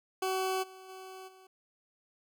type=tone with level steps; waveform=20% pulse; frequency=377.2 Hz; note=F#4; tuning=33 cents sharp; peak=-25 / -44 / -40 / -50 dBFS; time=0.22-1.47 s; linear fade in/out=5 ms; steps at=0.62 / 0.88 / 1.27 s; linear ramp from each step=20 ms; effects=none